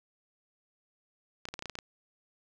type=clicks; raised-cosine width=0.2 ms; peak=-21 dBFS; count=9; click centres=1.454 / 1.487 / 1.54 / 1.592 / 1.624 / 1.657 / 1.697 / 1.754 / 1.788 s; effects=none